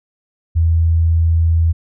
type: tone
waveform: sine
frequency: 82.41 Hz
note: E2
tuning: in tune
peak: -10 dBFS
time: 0.55-1.73 s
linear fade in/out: 20 ms
effects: none